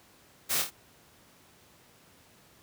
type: noise with echo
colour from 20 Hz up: white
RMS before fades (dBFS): -29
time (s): 0.49-0.63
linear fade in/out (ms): 20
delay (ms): 26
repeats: 3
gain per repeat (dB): -5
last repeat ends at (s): 0.708
effects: pink hiss -59 dBFS RMS until 2.62 s + high-pass 80 Hz 12 dB/octave